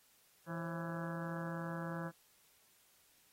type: harmonic tone with a mistuned harmonic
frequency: 166.8 Hz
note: E3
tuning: 21 cents sharp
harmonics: 1 / 2 / 3 / 4 / 5 / 6 / 7 / 8 / 9 / 10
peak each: -41 / -48 / -48 / -52 / -54 / -51 / -54 / -52 / -53 / -52 dBFS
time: 0.46-2.12 s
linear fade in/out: 50 ms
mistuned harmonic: 3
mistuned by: +96 cents
effects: white hiss -69 dBFS RMS until 3.32 s + AAC 48 kbps